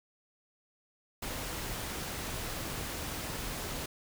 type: noise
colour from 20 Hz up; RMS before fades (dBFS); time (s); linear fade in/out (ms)
pink; -38; 1.22-3.86; 5
effects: none